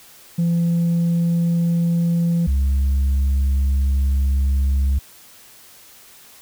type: tone pair in turn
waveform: sine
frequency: 169.9 / 68.01 Hz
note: F3 / C#2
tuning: -47 / -32 cents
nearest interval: octave + major third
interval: 1585 cents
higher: first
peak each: -13 / -12 dBFS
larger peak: second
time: 0.38-2.47 / 2.47-4.99 s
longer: second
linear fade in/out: 10 ms
effects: tanh soft clip ceiling -14 dBFS + white hiss -46 dBFS RMS until 6.41 s